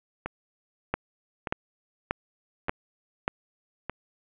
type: two click trains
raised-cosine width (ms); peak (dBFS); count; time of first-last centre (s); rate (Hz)
0.5; -16 / -10; 4 / 5; 0.26-3.896 / 0.94-3.279; 0.825 / 1.71
effects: resampled to 8000 Hz + 7-bit